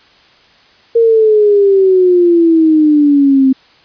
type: exponential sweep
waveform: sine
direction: down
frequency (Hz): 466.2 to 261.6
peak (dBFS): -5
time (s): 0.95-3.53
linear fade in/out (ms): 10
effects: white hiss -46 dBFS RMS until 3.84 s + resampled to 11025 Hz